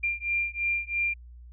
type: beating tone pair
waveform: sine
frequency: 2385 / 2388 Hz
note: D7 / D7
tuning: +26 / +28 cents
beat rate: 3 Hz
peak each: -29 dBFS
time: 0.03-1.14 s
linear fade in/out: 10 ms
effects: added 60 Hz sine -44 dBFS peak until 1.52 s